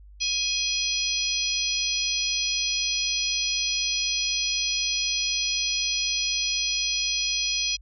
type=harmonic tone with a mistuned harmonic; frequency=836 Hz; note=G#5; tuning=11 cents sharp; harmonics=3 / 4 / 5 / 6 / 7; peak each=-30 / -30 / -30 / -30 / -30 dBFS; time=0.2-7.77 s; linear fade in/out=20 ms; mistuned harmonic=4; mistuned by=-40 cents; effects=added 50 Hz sine -45 dBFS peak until 7.81 s